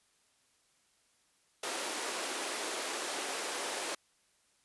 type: high-pass noise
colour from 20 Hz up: pink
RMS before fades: -37 dBFS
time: 1.63-3.95 s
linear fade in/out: 5 ms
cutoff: 340 Hz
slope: 24 dB/octave
effects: white hiss -71 dBFS RMS until 4.64 s + resampled to 24000 Hz